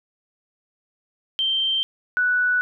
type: tone pair in turn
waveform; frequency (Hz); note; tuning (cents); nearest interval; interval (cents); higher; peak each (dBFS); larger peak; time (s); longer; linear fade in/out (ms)
sine; 3136 / 1480; G7 / F#6; 0 / 0; octave + minor second; 1300; first; -19 / -17; second; 1.39-1.83 / 2.17-2.61; neither; 0
effects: none